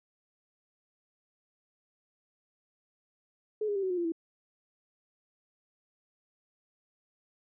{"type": "tone with pitch steps", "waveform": "sine", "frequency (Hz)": [427.6, 409.5, 392.1, 375.5, 359.6, 344.3, 329.7], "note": ["A4", "G#4", "G4", "F#4", "F#4", "F4", "E4"], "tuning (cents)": [-49, -24, 0, 26, -49, -25, 0], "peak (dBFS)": -28, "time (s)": [3.61, 4.121], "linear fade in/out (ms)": 5, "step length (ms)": 73, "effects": []}